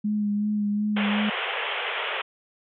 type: tone with vibrato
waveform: sine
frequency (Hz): 208.1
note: G#3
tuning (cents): +4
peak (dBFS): -22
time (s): 0.04-1.3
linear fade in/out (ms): 10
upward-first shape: sine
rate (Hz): 2.7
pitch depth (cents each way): 24
type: band-pass noise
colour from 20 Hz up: white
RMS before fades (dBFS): -29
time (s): 0.96-2.22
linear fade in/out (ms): 10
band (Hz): 390 to 3300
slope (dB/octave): 96
effects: none